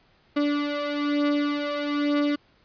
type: beating tone pair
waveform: 35% pulse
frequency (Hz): 290.3 / 291.4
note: D4 / D4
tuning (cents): -20 / -13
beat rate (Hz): 1.1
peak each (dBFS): -26 / -23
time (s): 0.36-2.36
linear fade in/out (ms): 10
effects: pink hiss -61 dBFS RMS until 2.64 s + resampled to 11025 Hz